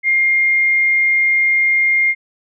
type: tone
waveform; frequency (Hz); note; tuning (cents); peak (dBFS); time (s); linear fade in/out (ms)
sine; 2120; C7; +22; -11; 0.03-2.15; 50
effects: none